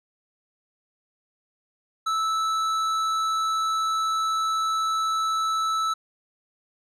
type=tone with tanh clipping; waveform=sine; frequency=1312 Hz; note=E6; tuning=9 cents flat; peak=-24 dBFS; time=2.06-5.94 s; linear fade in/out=10 ms; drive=12 dB; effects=none